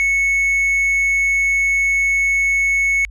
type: tone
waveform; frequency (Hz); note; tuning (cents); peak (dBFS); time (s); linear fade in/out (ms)
triangle; 2206; C#7; -9; -12; 0-3.05; 0
effects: added 50 Hz sine -32 dBFS peak until 3.1 s + resampled to 24000 Hz